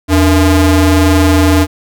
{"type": "ring-modulated tone", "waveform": "45% pulse", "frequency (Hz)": 188.5, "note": "F#3", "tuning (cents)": 32, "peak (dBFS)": -3, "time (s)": [0.08, 1.67], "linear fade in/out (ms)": 50, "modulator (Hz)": 105, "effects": []}